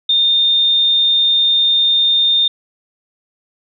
sine tone, 3635 Hz, A#7, 44 cents flat, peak -10 dBFS, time 0.09-2.48 s, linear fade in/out 5 ms, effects none

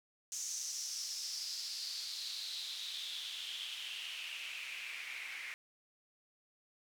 white noise with band-pass filter sweep, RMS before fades -43 dBFS, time 0.32-5.54 s, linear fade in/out 0 ms, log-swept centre 6400 to 2100 Hz, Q 5.2, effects none

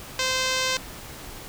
5% pulse tone with low-pass filter, 518 Hz, C5, 17 cents flat, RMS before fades -25 dBFS, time 0.19-0.77 s, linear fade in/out 2 ms, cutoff 8100 Hz, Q 0.86, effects pink hiss -40 dBFS RMS until 1.48 s

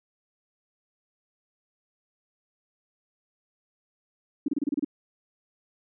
sine tone bursts, 286.8 Hz, D4, 41 cents flat, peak -22 dBFS, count 8, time 4.46-4.847 s, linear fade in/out 5 ms, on 23 ms, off 29 ms, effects none

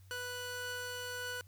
sawtooth tone pair together, 493.9 / 1480 Hz, B4 / F#6, 0 / 0 cents, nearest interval octave + perfect fifth, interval 1900 cents, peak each -40 / -37 dBFS, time 0.11-1.41 s, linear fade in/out 0 ms, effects added 94 Hz sine -55 dBFS peak until 1.47 s + white hiss -69 dBFS RMS until 1.47 s

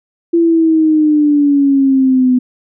sine exponential sweep, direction down, 339.6 to 249.9 Hz, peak -7 dBFS, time 0.33-2.39 s, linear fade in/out 10 ms, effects none

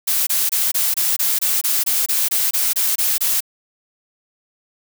blue noise bursts, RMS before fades -18 dBFS, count 15, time 0.07-3.406 s, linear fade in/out 10 ms, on 200 ms, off 24 ms, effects none

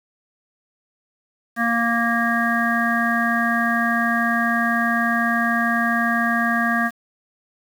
harmonic tone, 233.1 Hz, A#3, in tune, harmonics 1 / 3 / 5 / 7 / 8, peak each -22 / -25 / -25 / -22 / -26 dBFS, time 1.56-6.91 s, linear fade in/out 50 ms, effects 7-bit

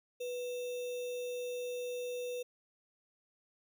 sine tone with sample-and-hold, 492.1 Hz, B4, 6 cents flat, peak -36 dBFS, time 0.2-2.43 s, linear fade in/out 10 ms, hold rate 3150 Hz, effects none

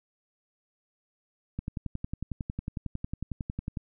click train, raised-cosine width 5 ms, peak -20 dBFS, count 25, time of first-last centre 1.59-3.772 s, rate 11 Hz, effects none

